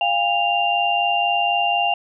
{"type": "tone cluster", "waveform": "sine", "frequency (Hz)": [702, 806, 2786], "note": ["F5", "G5", "F7"], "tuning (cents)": [9, 48, -5], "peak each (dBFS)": -21, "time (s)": [0.01, 1.94], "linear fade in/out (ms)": 2, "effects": []}